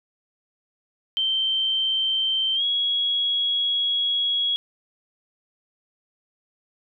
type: tone with pitch glide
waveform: sine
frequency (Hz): 3121 to 3326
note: G7 to G#7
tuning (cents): -8 to +2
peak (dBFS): -20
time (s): 1.17-4.56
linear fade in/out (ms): 0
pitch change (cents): +110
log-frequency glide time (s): 2.55-2.63
effects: none